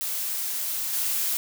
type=noise with level steps; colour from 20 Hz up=blue; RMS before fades=-29 / -26 dBFS; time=0.01-1.37 s; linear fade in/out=0 ms; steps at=0.93 s; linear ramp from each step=5 ms; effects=none